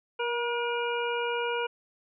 harmonic tone with a mistuned harmonic, 478.6 Hz, A#4, 46 cents sharp, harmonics 1 / 2 / 3 / 5 / 6, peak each -30 / -33 / -35 / -37 / -38 dBFS, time 0.19-1.67 s, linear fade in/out 10 ms, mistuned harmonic 1, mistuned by -17 cents, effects none

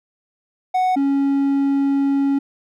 triangle tone pair in turn, 740 / 277.2 Hz, F#5 / C#4, 0 / 0 cents, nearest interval octave + perfect fourth, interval 1700 cents, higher first, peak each -13 dBFS, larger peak neither, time 0.74-0.96 / 0.96-2.39 s, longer second, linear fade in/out 10 ms, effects none

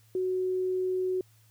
sine tone, 370.6 Hz, F#4, 3 cents sharp, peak -26 dBFS, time 0.15-1.21 s, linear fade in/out 2 ms, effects added 110 Hz sine -59 dBFS peak until 1.5 s + white hiss -65 dBFS RMS until 1.5 s

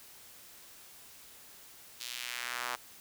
sawtooth tone with high-pass filter sweep, 122.1 Hz, B2, 19 cents flat, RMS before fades -39 dBFS, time 2-2.76 s, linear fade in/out 10 ms, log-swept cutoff 3900 to 1000 Hz, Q 1.4, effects white hiss -54 dBFS RMS until 3 s

